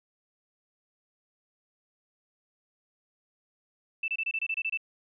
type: tone bursts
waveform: sine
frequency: 2651 Hz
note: E7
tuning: 9 cents sharp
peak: -27 dBFS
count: 10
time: 4.03-4.774 s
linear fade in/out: 5 ms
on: 51 ms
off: 26 ms
effects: none